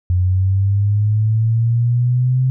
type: linear sweep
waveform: sine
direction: up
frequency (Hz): 88.9 to 130.3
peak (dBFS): -12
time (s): 0.1-2.5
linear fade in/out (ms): 0
effects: none